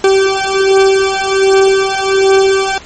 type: beating tone pair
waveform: 40% pulse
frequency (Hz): 386.8 / 388.1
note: G4 / G4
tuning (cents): -23 / -17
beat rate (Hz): 1.3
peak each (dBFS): -10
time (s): 0.04-2.78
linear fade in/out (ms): 2
effects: pink hiss -34 dBFS RMS until 2.85 s + MP3 32 kbps